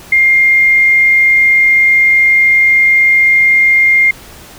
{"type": "tone", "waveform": "sine", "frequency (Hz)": 2116, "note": "C7", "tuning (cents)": 19, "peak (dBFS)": -5, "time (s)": [0.12, 4.11], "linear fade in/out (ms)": 5, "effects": ["pink hiss -35 dBFS RMS until 4.58 s"]}